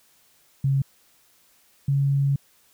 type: tone pair in turn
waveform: sine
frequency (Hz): 136.7 / 139.25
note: C#3 / C#3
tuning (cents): -24 / +8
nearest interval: unison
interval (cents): 32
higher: second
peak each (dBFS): -18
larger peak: neither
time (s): 0.64-0.82 / 1.88-2.36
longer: second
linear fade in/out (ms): 5
effects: white hiss -60 dBFS RMS until 2.73 s